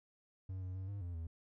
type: tone with pitch steps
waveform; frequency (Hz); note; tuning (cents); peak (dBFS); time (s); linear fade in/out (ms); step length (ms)
triangle; 94.1 / 92.2 / 94.6 / 100.5 / 87.4 / 82; F#2 / F#2 / F#2 / G2 / F2 / E2; +30 / -6 / +39 / +44 / +2 / -9; -38; 0.49-1.27; 5; 130
effects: none